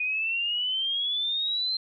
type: exponential sweep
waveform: sine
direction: up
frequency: 2465 to 4153 Hz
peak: -25 dBFS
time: 0-1.77 s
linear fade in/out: 5 ms
effects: none